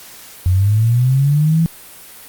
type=linear sweep; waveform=sine; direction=up; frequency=87.6 to 167.3 Hz; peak=-10 dBFS; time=0.46-1.66 s; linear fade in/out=0 ms; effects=white hiss -38 dBFS RMS until 2.28 s + Opus 48 kbps